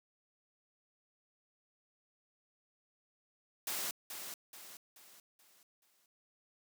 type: noise with echo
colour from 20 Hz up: white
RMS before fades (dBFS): -38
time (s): 3.67-3.91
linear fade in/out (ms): 2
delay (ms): 430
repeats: 5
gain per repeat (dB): -7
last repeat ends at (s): 6.06
effects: high-pass 200 Hz 12 dB/octave